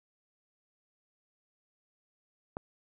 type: click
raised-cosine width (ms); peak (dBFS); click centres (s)
1; -22; 2.569
effects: none